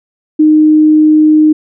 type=tone; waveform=sine; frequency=307.8 Hz; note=D#4; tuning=19 cents flat; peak=-3 dBFS; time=0.39-1.53 s; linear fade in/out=10 ms; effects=none